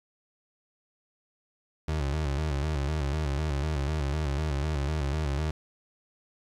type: tone with vibrato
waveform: 30% pulse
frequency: 73.42 Hz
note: D2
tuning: in tune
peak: -24 dBFS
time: 1.88-5.51 s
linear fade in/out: 5 ms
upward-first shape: square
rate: 4 Hz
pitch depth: 95 cents each way
effects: low-pass 7000 Hz 12 dB/octave + 10-bit